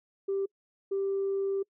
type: tone pair in turn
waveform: sine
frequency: 392 / 392 Hz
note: G4 / G4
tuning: 0 / 0 cents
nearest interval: unison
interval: 0 cents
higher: neither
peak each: -26 dBFS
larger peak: neither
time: 0.28-0.46 / 0.91-1.63 s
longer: second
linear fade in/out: 10 ms
effects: noise-tail reverb RT60 0.1 s tail -26 dB re dry + tanh soft clip ceiling -23 dBFS